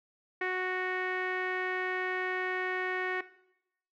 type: tone with low-pass filter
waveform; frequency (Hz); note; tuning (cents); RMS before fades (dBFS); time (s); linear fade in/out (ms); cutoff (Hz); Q
sawtooth; 369; F#4; -5; -32; 0.41-3.21; 5; 2000; 7
effects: noise-tail reverb RT60 0.8 s tail -17 dB re dry